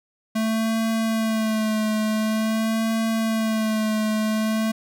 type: tone with vibrato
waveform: square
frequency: 220 Hz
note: A3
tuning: in tune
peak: -21 dBFS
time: 0.35-4.72 s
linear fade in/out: 10 ms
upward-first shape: sine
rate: 0.47 Hz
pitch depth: 33 cents each way
effects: none